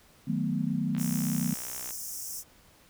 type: chord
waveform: sine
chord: B dominant seventh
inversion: first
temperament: equal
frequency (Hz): 155.56 / 185 / 220 / 246.9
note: D#3 / F#3 / A3 / B3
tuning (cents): 0 / 0 / 0 / 0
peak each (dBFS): -32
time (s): 0.27-1.54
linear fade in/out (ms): 10
type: click train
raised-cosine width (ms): 0.3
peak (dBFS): -27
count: 61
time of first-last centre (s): 0.95-1.907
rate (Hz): 62.7
type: high-pass noise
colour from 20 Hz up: pink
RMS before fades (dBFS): -38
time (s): 0.97-2.44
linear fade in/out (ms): 50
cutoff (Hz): 5300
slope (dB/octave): 96
effects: pink hiss -59 dBFS RMS until 2.89 s